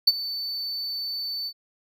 triangle tone with ADSR envelope, 4517 Hz, C#8, 32 cents sharp, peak -10 dBFS, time 0.07-1.53 s, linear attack 7 ms, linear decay 37 ms, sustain -17 dB, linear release 62 ms, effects none

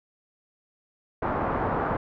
white low-pass noise, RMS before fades -27 dBFS, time 1.22-1.97 s, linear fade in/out 5 ms, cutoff 1200 Hz, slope 24 dB/octave, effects none

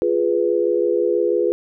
sine chord, F diminished, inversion none, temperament equal, 349.2 / 415.3 / 493.9 Hz, F4 / Ab4 / Cb5, 0 / 0 / 0 cents, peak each -20 dBFS, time 0.02-1.52 s, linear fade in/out 0 ms, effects none

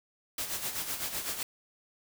white noise with tremolo, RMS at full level -33 dBFS, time 0.38-1.43 s, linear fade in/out 2 ms, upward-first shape sine, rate 7.9 Hz, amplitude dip 60%, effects none

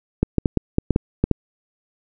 clicks, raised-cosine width 3 ms, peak -3 dBFS, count 9, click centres 0.23 / 0.383 / 0.458 / 0.573 / 0.784 / 0.907 / 0.961 / 1.24 / 1.313 s, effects none

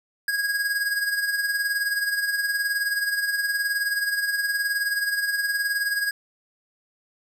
square tone with tremolo, 1645 Hz, G#6, 17 cents flat, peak -21 dBFS, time 0.28-6.11 s, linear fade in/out 2 ms, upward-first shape sine, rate 19 Hz, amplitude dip 55%, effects none

